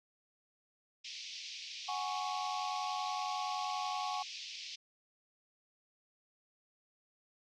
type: band-pass noise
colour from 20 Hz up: white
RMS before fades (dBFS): -46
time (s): 1.04-4.76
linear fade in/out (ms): 10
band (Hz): 2300 to 5700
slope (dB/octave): 48
type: chord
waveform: triangle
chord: F# suspended second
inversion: none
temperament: equal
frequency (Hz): 740 / 830.6 / 1108.7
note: F#5 / G#5 / C#6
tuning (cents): 0 / 0 / 0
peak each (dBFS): -38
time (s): 1.88-4.23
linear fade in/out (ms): 10
effects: none